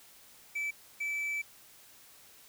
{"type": "tone bursts at uneven times", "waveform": "triangle", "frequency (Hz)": 2313, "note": "D7", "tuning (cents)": -27, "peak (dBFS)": -30, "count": 2, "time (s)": [[0.55, 0.71], [1, 1.42]], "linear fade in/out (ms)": 10, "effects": ["white hiss -57 dBFS RMS until 2.48 s"]}